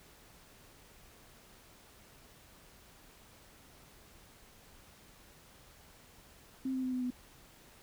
sine tone with pitch steps, 263.2 / 259.6 / 256 / 252.5 / 249 Hz, C4 / C4 / C4 / B3 / B3, +10 / -13 / -38 / +39 / +14 cents, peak -32 dBFS, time 6.65-7.105 s, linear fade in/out 5 ms, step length 91 ms, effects pink hiss -59 dBFS RMS until 7.82 s

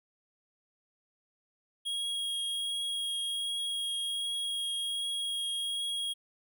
square tone with vibrato, 3284 Hz, G#7, 20 cents flat, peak -32 dBFS, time 1.85-6.14 s, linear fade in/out 20 ms, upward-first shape triangle, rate 1.3 Hz, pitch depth 11 cents each way, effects none

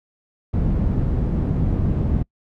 white low-pass noise, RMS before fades -20 dBFS, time 0.53-2.23 s, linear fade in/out 10 ms, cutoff 150 Hz, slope 12 dB/octave, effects noise-tail reverb RT60 0.1 s tail -26 dB re dry

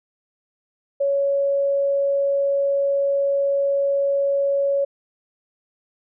sine tone, 558 Hz, C#5, 11 cents sharp, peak -17 dBFS, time 1-4.85 s, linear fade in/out 10 ms, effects none

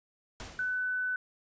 pink noise with exponential decay, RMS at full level -40 dBFS, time 0.4-0.96 s, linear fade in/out 0 ms, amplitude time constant 120 ms
sine tone, 1500 Hz, F#6, 23 cents sharp, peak -29 dBFS, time 0.59-1.16 s, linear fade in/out 2 ms
effects resampled to 16000 Hz

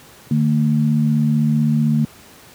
sine tone pair together, 149.88 / 225.6 Hz, D3 / A3, +36 / +44 cents, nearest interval perfect fifth, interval 708 cents, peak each -16 dBFS, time 0.31-2.05 s, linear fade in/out 2 ms, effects pink hiss -44 dBFS RMS until 2.54 s + high-pass 80 Hz 12 dB/octave

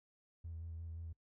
triangle tone with vibrato, 82.41 Hz, E2, in tune, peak -40 dBFS, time 0.44-1.13 s, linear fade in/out 10 ms, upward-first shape square, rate 5.7 Hz, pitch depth 21 cents each way, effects noise-tail reverb RT60 0.1 s tail -25 dB re dry + tanh soft clip ceiling -40 dBFS

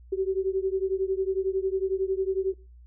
sine beating tone pair, 378 / 389 Hz, F#4 / G4, +37 / -13 cents, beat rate 11 Hz, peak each -26 / -28 dBFS, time 0.12-2.54 s, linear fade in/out 10 ms, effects noise-tail reverb RT60 0.3 s tail -19 dB re dry + added 60 Hz sine -47 dBFS peak until 2.86 s

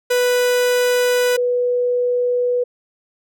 45% pulse / sine tone pair in turn, 493.9 / 491.3 Hz, B4 / B4, 0 / -9 cents, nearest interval unison, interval 9 cents, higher first, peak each -14 / -15 dBFS, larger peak first, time 0.1-1.37 / 1.37-2.64 s, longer neither, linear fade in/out 10 ms, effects none

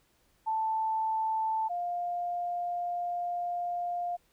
sine tone pair in turn, 882 / 703.1 Hz, A5 / F5, +4 / +11 cents, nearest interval major third, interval 393 cents, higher first, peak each -27 / -30 dBFS, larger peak first, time 0.46-1.69 / 1.69-4.17 s, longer second, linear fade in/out 20 ms, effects pink hiss -69 dBFS RMS until 4.32 s

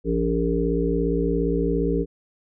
harmonic tone, 57.3 Hz, A#1, 29 cents flat, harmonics 1 / 3 / 5 / 7 / 8, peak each -26 / -26 / -26 / -26 / -26 dBFS, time 0.04-2.06 s, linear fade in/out 50 ms, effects none

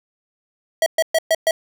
square tone bursts, 647 Hz, E5, 32 cents flat, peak -14 dBFS, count 5, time 0.82-1.51 s, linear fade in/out 2 ms, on 42 ms, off 120 ms, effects none

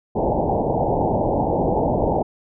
white low-pass noise, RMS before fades -20 dBFS, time 0.15-2.23 s, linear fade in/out 10 ms, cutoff 890 Hz, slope 96 dB/octave, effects none

